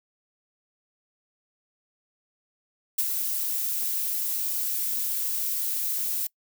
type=noise with ADSR envelope; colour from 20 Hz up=violet; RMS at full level=-22 dBFS; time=2.98-6.27 s; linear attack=10 ms; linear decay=35 ms; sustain=-6 dB; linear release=5 ms; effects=noise-tail reverb RT60 0.1 s tail -24 dB re dry